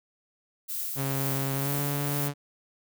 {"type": "noise with tremolo", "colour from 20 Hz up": "violet", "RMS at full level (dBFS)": -32, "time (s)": [0.68, 2.29], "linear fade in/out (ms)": 20, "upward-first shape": "triangle", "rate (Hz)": 2.1, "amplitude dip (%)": 40}
{"type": "tone with pitch glide", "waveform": "sawtooth", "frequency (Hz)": [136.3, 143.41], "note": ["C#3", "D3"], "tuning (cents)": [-29, -41], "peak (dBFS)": -24, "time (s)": [0.95, 2.34], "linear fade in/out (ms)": 50, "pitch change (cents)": 88, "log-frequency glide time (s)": [1.57, 1.78]}
{"effects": []}